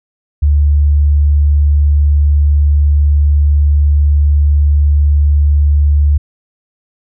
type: tone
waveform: sine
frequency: 73 Hz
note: D2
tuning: 10 cents flat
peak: -6 dBFS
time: 0.42-6.18 s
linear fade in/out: 10 ms
effects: none